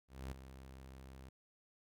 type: tone with ADSR envelope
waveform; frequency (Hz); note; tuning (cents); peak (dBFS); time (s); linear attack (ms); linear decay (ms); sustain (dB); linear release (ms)
sawtooth; 66; C2; +16; -37; 0.08-1.29; 240; 9; -11; 4
effects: none